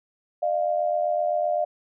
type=tone pair together; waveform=sine; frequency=608 / 695.8 Hz; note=D#5 / F5; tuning=-40 / -7 cents; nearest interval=major second; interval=233 cents; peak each=-24 dBFS; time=0.42-1.65 s; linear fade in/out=10 ms; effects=none